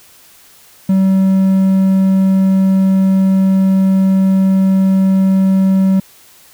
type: tone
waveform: triangle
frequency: 191.2 Hz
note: G3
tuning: 43 cents flat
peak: -6 dBFS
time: 0.89-6 s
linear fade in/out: 5 ms
effects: white hiss -44 dBFS RMS until 6.53 s